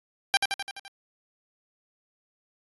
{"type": "tone with echo", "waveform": "10% pulse", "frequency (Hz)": 790, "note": "G5", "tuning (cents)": 13, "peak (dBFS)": -10, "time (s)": [0.34, 0.37], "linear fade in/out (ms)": 0, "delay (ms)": 85, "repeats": 6, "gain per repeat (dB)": -4, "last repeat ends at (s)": 0.88, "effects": ["AAC 32 kbps"]}